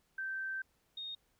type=tone pair in turn; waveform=sine; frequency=1556 / 3707 Hz; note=G6 / A#7; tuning=-13 / -10 cents; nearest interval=octave + minor third; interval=1503 cents; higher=second; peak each=-36 / -40 dBFS; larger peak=first; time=0.18-0.62 / 0.97-1.15 s; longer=first; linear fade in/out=5 ms; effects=pink hiss -75 dBFS RMS until 1.39 s